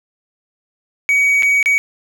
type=tone with dropouts; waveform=triangle; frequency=2259 Hz; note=C#7; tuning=32 cents sharp; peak=-9 dBFS; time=1.09-1.78 s; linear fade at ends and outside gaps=0 ms; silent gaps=1.424-1.431 / 1.628-1.659 s; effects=none